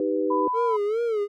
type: chord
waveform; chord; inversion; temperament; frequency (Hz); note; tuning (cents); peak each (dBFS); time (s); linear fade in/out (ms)
sine; Eb augmented; none; equal; 311.1 / 392 / 493.9; Eb4 / G4 / B4; 0 / 0 / 0; -26; 0-0.48; 2
type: tone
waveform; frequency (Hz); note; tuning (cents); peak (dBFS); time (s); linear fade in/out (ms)
sine; 998; B5; +18; -23; 0.3-0.77; 10
type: tone with vibrato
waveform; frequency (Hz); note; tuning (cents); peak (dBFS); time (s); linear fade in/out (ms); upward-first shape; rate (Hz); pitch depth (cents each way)
triangle; 439.1; A4; -4; -20; 0.53-1.28; 50; sine; 2.5; 130
effects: none